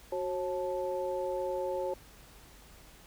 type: tone cluster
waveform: sine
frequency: 370.1 / 541 / 875 Hz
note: F#4 / C#5 / A5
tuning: 0 / -42 / -10 cents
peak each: -36 / -33 / -39 dBFS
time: 0.12-1.94 s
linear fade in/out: 5 ms
effects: added 50 Hz sine -58 dBFS peak until 3.06 s + pink hiss -56 dBFS RMS until 3.06 s